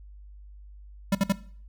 square tone bursts, 196 Hz, G3, in tune, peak -20 dBFS, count 3, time 1.12-1.324 s, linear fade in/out 5 ms, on 30 ms, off 57 ms, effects noise-tail reverb RT60 0.5 s tail -18 dB re dry + added 50 Hz sine -44 dBFS peak until 1.68 s

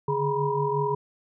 sine tone cluster, 142 / 147.6 / 415.9 / 956 / 998 Hz, C#3 / D3 / G#4 / A#5 / B5, +42 / +9 / +2 / +43 / +18 cents, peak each -31 / -34 / -26 / -28 / -32 dBFS, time 0.08-0.95 s, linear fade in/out 5 ms, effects none

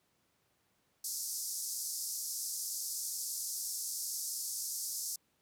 pink band-pass noise, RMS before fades -39 dBFS, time 1.04-5.16 s, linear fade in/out 5 ms, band 5000 to 14000 Hz, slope 48 dB/octave, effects pink hiss -75 dBFS RMS until 5.41 s + high-pass 100 Hz 12 dB/octave

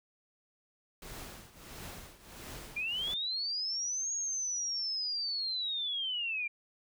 pink noise with tremolo, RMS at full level -44 dBFS, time 1.02-3.14 s, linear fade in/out 2 ms, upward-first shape triangle, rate 1.5 Hz, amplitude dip 85%
sine linear two-way sweep, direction up then down, 2349 to 6645 to 2349 Hz, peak -32 dBFS, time 2.76-6.48 s, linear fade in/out 10 ms, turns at 4.13 s
effects none

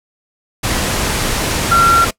sine tone in noise, 1369 Hz, F6, 35 cents flat, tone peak -7 dBFS, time 1.71-2.05 s, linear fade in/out 10 ms, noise pink, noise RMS -17 dBFS, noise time 0.63-2.11 s, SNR +7 dB, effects noise-tail reverb RT60 0.1 s tail -21 dB re dry + low-pass 12000 Hz 12 dB/octave

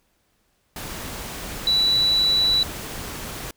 sine tone in noise, 3946 Hz, B7, 2 cents flat, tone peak -16 dBFS, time 1.67-2.63 s, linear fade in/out 2 ms, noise pink, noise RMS -33 dBFS, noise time 0.76-3.51 s, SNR +14 dB, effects pink hiss -67 dBFS RMS until 3.56 s

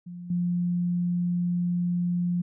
sine tone with level steps, 175.8 Hz, F3, 12 cents sharp, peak -36 / -23 dBFS, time 0.06-2.42 s, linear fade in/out 10 ms, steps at 0.3 s, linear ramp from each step 5 ms, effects none

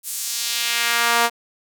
sawtooth tone with high-pass filter sweep, 234.9 Hz, A#3, 13 cents sharp, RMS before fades -21 dBFS, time 0.03-1.3 s, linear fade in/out 50 ms, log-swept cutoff 10000 to 770 Hz, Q 1.1, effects none

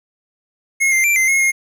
square tone with pitch steps, 2162 / 2094 / 2353 / 2075 / 2163 / 2141 Hz, C#7 / C7 / D7 / C7 / C#7 / C7, -44 / +1 / +3 / -15 / -43 / +39 cents, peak -13 dBFS, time 0.8-1.52 s, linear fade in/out 20 ms, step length 120 ms, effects resampled to 32000 Hz + 9-bit

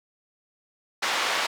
pink band-pass noise, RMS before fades -26 dBFS, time 1.02-1.47 s, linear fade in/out 10 ms, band 820 to 4600 Hz, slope 12 dB/octave, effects none

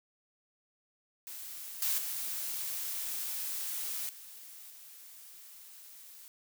blue noise with level steps, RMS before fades -44 / -31 / -37 / -50 / -52 dBFS, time 1.27-6.28 s, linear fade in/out 0 ms, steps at 1.82 / 1.98 / 4.09 / 4.7 s, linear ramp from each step 2 ms, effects none

